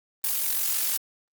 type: noise with amplitude modulation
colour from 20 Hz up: blue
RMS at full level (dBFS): -23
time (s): 0.24-0.97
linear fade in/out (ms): 2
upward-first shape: sine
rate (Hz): 46.1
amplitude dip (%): 60
effects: Opus 24 kbps